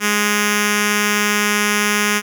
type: tone with notch filter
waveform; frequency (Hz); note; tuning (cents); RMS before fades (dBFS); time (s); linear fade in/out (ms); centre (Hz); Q
5% pulse; 207.7; G#3; 0; -17; 0-2.22; 50; 690; 0.79
effects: none